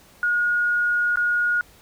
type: tone with dropouts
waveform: sine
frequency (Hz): 1440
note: F#6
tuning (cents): -47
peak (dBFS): -18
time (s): 0.23-1.61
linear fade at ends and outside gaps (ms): 1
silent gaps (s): 1.158-1.172
effects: pink hiss -52 dBFS RMS until 1.81 s